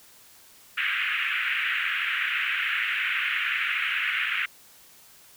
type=band-pass noise; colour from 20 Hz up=white; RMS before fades=-27 dBFS; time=0.77-4.46 s; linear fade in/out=10 ms; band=1400 to 2800 Hz; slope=48 dB/octave; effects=white hiss -53 dBFS RMS until 5.36 s